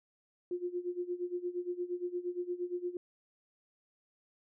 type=tone with tremolo; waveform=sine; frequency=355.1 Hz; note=F4; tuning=29 cents sharp; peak=-31 dBFS; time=0.51-2.97 s; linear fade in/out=2 ms; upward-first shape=sine; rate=8.6 Hz; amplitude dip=85%; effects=none